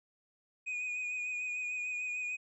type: tone with vibrato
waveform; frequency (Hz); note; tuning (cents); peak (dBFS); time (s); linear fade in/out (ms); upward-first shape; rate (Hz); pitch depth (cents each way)
triangle; 2477; D#7; -8; -33; 0.66-2.37; 20; triangle; 6.7; 34
effects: resampled to 22050 Hz